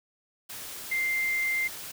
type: tone in noise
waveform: sine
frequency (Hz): 2093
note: C7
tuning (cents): 0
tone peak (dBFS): -25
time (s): 0.91-1.68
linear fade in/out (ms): 10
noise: white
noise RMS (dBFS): -40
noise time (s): 0.49-1.92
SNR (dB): +12
effects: none